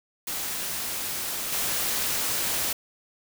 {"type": "noise with level steps", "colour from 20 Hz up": "white", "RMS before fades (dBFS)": [-31, -27], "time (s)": [0.27, 2.73], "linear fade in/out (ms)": 5, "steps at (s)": 1.52, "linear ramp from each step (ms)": 5, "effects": []}